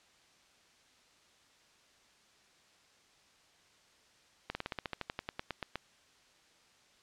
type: slowing click train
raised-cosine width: 0.3 ms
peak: -20 dBFS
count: 16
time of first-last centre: 4.5-5.756 s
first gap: 50 ms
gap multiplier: 1.07
effects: white hiss -65 dBFS RMS until 7.02 s + low-pass 6000 Hz 12 dB/octave